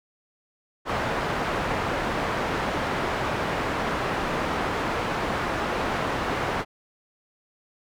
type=low-pass noise; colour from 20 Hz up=white; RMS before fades=-27 dBFS; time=0.85-6.65 s; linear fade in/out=50 ms; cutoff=1300 Hz; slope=12 dB/octave; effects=none